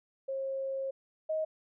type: tone pair in turn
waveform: sine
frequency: 538 / 628.8 Hz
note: C5 / D#5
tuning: +48 / +18 cents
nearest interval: minor third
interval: 270 cents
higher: second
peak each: -32 / -29 dBFS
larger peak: second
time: 0.28-0.91 / 1.29-1.45 s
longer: first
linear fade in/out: 10 ms
effects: none